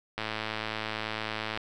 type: click train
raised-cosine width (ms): 0.3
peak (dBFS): -16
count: 153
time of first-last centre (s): 0.18-1.574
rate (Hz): 109
effects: none